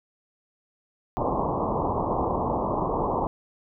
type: low-pass noise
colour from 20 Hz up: white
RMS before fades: -26 dBFS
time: 1.17-3.27 s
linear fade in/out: 0 ms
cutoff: 1100 Hz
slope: 96 dB/octave
effects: none